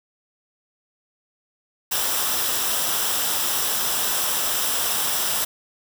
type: noise with comb filter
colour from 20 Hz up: white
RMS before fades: -23 dBFS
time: 1.91-5.45 s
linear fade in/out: 10 ms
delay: 0.45 ms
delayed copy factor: -0.5
effects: none